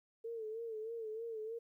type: tone with vibrato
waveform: sine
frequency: 447.6 Hz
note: A4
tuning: 30 cents sharp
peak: -40 dBFS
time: 0.24-1.59 s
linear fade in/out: 10 ms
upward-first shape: sine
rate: 3.2 Hz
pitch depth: 68 cents each way
effects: 13-bit